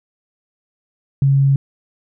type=tone; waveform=sine; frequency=137.6 Hz; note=C#3; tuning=12 cents flat; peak=-10 dBFS; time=1.22-1.56 s; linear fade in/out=2 ms; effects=none